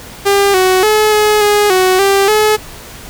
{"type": "tone with pitch steps", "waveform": "sawtooth", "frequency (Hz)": [399.5, 372.2, 428.1, 423.4, 414.5, 371.6, 394.1, 427.6], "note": ["G4", "F#4", "A4", "G#4", "G#4", "F#4", "G4", "A4"], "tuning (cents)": [33, 10, -47, 33, -3, 7, 9, -49], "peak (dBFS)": -4, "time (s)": [0.25, 2.57], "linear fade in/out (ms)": 20, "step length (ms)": 290, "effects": ["pink hiss -32 dBFS RMS until 3.09 s"]}